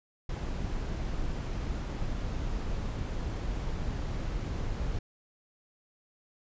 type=noise; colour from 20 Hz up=brown; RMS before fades=-33 dBFS; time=0.29-4.99 s; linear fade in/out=5 ms; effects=resampled to 16000 Hz